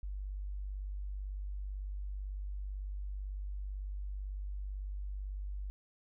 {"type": "tone", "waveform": "sine", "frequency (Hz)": 49, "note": "G1", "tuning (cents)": 0, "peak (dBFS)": -37, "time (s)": [0.03, 5.7], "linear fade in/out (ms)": 0, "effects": []}